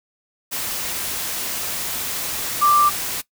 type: tone in noise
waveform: sine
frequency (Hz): 1179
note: D6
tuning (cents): +6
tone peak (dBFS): -12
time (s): 2.61-2.9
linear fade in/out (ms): 20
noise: white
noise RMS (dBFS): -26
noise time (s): 0.51-3.22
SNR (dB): +11
effects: noise-tail reverb RT60 0.1 s tail -19 dB re dry